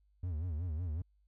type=tone with vibrato; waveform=triangle; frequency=82.7 Hz; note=E2; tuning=6 cents sharp; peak=-32 dBFS; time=0.23-1.02 s; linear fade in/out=5 ms; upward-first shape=sine; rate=5.4 Hz; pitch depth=180 cents each way; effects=added 50 Hz sine -67 dBFS peak until 1.27 s